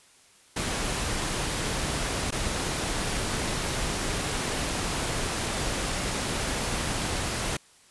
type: noise with dropouts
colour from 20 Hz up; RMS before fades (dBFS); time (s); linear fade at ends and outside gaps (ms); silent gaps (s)
pink; -29; 0.56-7.57; 5; 2.308-2.322
effects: white hiss -57 dBFS RMS until 7.9 s + resampled to 24000 Hz